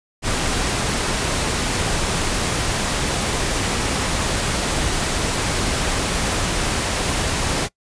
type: noise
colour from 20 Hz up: pink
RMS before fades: -21 dBFS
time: 0.22-7.69 s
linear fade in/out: 50 ms
effects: noise-tail reverb RT60 0.1 s tail -23 dB re dry + resampled to 22050 Hz